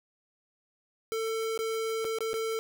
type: tone with dropouts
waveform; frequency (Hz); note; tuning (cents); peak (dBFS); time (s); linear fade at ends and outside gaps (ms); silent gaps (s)
square; 446.8; A4; +27; -30; 1.12-2.59; 0; 1.576-1.59 / 2.045-2.05 / 2.186-2.206 / 2.332-2.34
effects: none